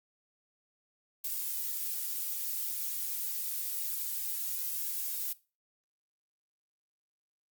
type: noise with flanger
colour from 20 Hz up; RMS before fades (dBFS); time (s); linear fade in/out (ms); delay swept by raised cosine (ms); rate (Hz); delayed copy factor
violet; -35; 1.24-5.33; 5; 1.8 to 4.2; 0.27; +0.5
effects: noise-tail reverb RT60 0.3 s tail -19 dB re dry + Opus 48 kbps